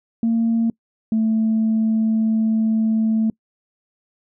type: tone pair in turn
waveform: sine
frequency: 228.6 / 221.1 Hz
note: A#3 / A3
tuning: -34 / +9 cents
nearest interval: minor second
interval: 57 cents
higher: first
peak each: -14 dBFS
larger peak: neither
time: 0.23-0.7 / 1.12-3.3 s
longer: second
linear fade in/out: 2 ms
effects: noise-tail reverb RT60 0.1 s tail -26 dB re dry + tanh soft clip ceiling -12 dBFS